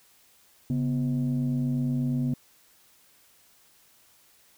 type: tone pair together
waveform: sine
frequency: 138.57 / 246.9 Hz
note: C#3 / B3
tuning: 0 / 0 cents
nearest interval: minor seventh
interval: 1000 cents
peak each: -25 dBFS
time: 0.7-2.34 s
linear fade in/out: 2 ms
effects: tanh soft clip ceiling -20 dBFS + white hiss -60 dBFS RMS until 4.57 s